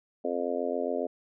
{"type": "harmonic tone", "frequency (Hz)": 87.31, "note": "F2", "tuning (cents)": 0, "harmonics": [3, 4, 5, 6, 7, 8], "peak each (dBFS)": [-35, -37, -33, -35, -33, -39], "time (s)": [0.24, 1.07], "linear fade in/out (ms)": 10, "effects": []}